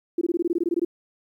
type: tone bursts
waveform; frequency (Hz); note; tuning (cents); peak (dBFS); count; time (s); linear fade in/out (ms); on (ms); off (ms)
sine; 343; F4; -31; -19; 13; 0.18-0.849; 5; 33; 20
effects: 10-bit